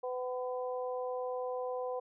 harmonic tone, 251.7 Hz, B3, 33 cents sharp, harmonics 2 / 3 / 4, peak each -35 / -42 / -44 dBFS, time 0.03-2 s, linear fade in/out 10 ms, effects none

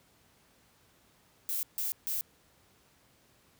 violet noise bursts, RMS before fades -33 dBFS, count 3, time 1.49-2.21 s, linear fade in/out 0 ms, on 140 ms, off 150 ms, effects pink hiss -65 dBFS RMS until 3.59 s + high-pass 60 Hz 12 dB/octave

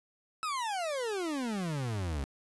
40% pulse exponential sweep, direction down, 1318.5 to 65.41 Hz, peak -31 dBFS, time 0.43-2.24 s, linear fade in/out 0 ms, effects resampled to 24000 Hz + 10-bit

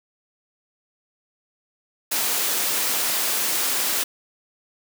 white high-pass noise, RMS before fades -23 dBFS, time 2.11-4.04 s, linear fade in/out 10 ms, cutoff 250 Hz, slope 12 dB/octave, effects none

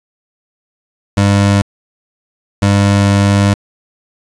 25% pulse tone pair in turn, 100.2 / 100.2 Hz, G2 / G2, +38 / +38 cents, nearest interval unison, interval 0 cents, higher neither, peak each -4 dBFS, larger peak neither, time 1.17-1.62 / 2.62-3.54 s, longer second, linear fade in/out 5 ms, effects resampled to 22050 Hz + 7-bit

